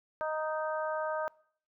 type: harmonic tone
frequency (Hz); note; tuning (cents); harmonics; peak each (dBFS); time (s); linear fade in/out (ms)
311.1; D#4; 0; 2 / 3 / 4 / 5; -33 / -37 / -39 / -41; 0.21-1.28; 0
effects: noise-tail reverb RT60 0.6 s tail -24 dB re dry